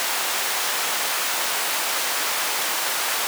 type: high-pass noise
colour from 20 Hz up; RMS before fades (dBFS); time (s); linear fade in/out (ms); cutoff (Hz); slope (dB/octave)
pink; -24; 0-3.27; 0; 800; 12
effects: none